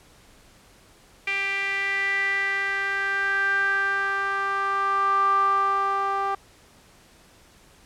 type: tone with band-pass filter sweep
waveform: sawtooth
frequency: 394 Hz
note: G4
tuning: 9 cents sharp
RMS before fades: -24 dBFS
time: 1.27-6.35 s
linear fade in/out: 5 ms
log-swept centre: 2300 to 1000 Hz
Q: 7.8
effects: pink hiss -54 dBFS RMS until 7.85 s + low-pass 11000 Hz 12 dB/octave